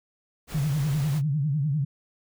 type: noise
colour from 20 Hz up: pink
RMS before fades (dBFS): -39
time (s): 0.47-1.22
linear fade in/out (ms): 50
type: tone with vibrato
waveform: sine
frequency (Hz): 145.5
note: D3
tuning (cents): -16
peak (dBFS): -22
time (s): 0.54-1.85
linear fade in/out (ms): 10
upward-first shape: triangle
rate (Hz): 10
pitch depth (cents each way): 180
effects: none